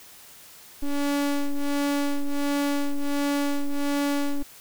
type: ring-modulated tone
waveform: square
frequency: 142.7 Hz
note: D3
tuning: 49 cents flat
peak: -20 dBFS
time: 0.82-4.43 s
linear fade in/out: 10 ms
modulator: 142 Hz
effects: white hiss -48 dBFS RMS until 4.6 s